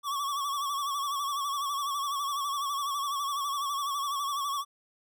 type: tone with vibrato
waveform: square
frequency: 1128 Hz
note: C#6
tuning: 30 cents sharp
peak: -30 dBFS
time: 0.03-4.65 s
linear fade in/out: 50 ms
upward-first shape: sine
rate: 12 Hz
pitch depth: 67 cents each way
effects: none